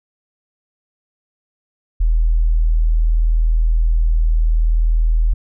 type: tone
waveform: sine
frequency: 40.32 Hz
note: E1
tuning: 38 cents flat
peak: -11 dBFS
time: 2-5.34 s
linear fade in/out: 10 ms
effects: none